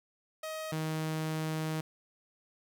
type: tone pair in turn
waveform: sawtooth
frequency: 630 / 157.5 Hz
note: D#5 / D#3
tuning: +21 / +21 cents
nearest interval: 2 octaves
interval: 2400 cents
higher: first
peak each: -33 / -28 dBFS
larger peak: second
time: 0.43-0.72 / 0.72-1.81 s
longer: second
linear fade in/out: 5 ms
effects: none